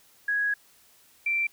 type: tone pair in turn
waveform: sine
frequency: 1661.2 / 2349 Hz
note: G#6 / D7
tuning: 0 / 0 cents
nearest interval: tritone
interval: 600 cents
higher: second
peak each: -23 dBFS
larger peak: neither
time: 0.28-0.54 / 1.26-1.47 s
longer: first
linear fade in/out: 5 ms
effects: white hiss -59 dBFS RMS until 1.52 s